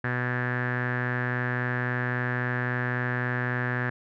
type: tone with low-pass filter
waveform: sawtooth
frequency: 123.7 Hz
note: B2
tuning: 3 cents sharp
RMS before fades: -28 dBFS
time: 0.04-3.9 s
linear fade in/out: 5 ms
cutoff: 1700 Hz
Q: 8.9
effects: none